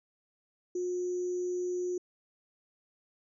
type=tone with sample-and-hold; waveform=sine; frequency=359.5 Hz; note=F#4; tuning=50 cents flat; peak=-30 dBFS; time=0.75-1.98 s; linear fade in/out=5 ms; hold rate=6300 Hz; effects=resampled to 24000 Hz